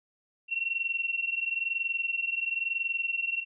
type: tone pair together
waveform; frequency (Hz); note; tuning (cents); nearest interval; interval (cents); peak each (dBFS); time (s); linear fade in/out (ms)
sine; 2720 / 2741; F7 / F7; -46 / -33; unison; 13; -30 / -32; 0.48-3.45; 50
effects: none